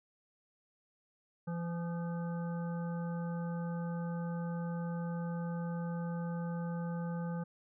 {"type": "harmonic tone with a mistuned harmonic", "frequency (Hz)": 170, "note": "F3", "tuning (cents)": -46, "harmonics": [1, 3, 5, 7, 9], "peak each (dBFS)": [-35, -45, -49, -52, -54], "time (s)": [1.47, 7.44], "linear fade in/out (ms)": 10, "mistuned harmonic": 7, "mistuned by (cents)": 48, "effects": []}